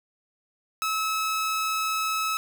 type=tone; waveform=sawtooth; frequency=1295 Hz; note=E6; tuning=31 cents flat; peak=-21 dBFS; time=0.82-2.37 s; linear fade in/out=0 ms; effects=none